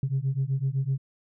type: beating tone pair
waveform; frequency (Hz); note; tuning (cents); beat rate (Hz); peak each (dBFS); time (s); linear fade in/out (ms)
sine; 131 / 138.9; C3 / C#3; +2 / +4; 7.9; -26; 0.03-0.98; 2
effects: tanh soft clip ceiling -19 dBFS